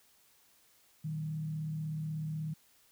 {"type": "tone with frequency modulation", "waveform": "sine", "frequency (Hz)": 155.56, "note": "D#3", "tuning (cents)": 0, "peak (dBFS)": -34, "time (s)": [1.04, 2.54], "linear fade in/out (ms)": 10, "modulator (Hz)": 36.3, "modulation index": 0.35, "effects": ["white hiss -66 dBFS RMS until 2.91 s"]}